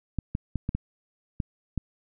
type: clicks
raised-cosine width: 5 ms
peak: -15 dBFS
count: 7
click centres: 0.187 / 0.351 / 0.557 / 0.691 / 0.75 / 1.402 / 1.777 s
effects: none